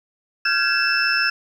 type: tone cluster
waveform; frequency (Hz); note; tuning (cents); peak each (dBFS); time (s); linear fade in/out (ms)
sine; 1388 / 1543 / 1669 / 2645 / 5290; F6 / G6 / G#6 / E7 / E8; -11 / -28 / +8 / +5 / +5; -23; 0.45-1.3; 5
effects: tanh soft clip ceiling -6 dBFS + 8-bit